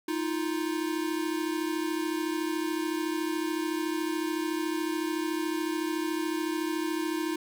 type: tone pair together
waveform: square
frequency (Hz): 313.6 / 347.4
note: D#4 / F4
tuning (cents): +14 / -9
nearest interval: major second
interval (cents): 177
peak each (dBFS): -31 / -33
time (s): 0.08-7.36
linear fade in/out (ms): 5
effects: none

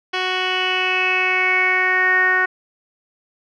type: tone with low-pass filter sweep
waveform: 10% pulse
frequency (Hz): 370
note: F#4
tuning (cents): 0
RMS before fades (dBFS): -18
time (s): 0.13-2.46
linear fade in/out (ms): 10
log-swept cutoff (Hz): 3500 to 1700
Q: 7.1
effects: none

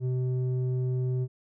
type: tone with low-pass filter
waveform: square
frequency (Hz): 127.2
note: C3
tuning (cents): -48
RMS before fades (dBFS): -28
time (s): 0-1.28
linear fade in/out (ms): 50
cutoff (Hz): 280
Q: 3.9
effects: none

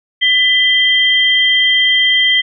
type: tone pair together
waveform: sine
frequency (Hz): 2000 / 3164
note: B6 / G7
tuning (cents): +21 / +15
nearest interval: minor sixth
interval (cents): 794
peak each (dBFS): -12 / -11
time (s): 0.21-2.42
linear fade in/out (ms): 20
effects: none

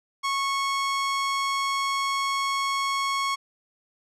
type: tone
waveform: sawtooth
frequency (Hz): 1100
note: C#6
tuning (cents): -14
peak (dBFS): -20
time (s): 0.23-3.36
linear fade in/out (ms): 20
effects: low-pass 8000 Hz 12 dB/octave

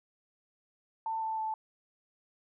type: tone with pitch steps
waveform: sine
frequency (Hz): 892 / 883.8 / 875.7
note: A5 / A5 / A5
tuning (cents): +23 / +7 / -8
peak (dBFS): -31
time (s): 1.06-1.54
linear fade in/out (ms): 2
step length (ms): 160
effects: none

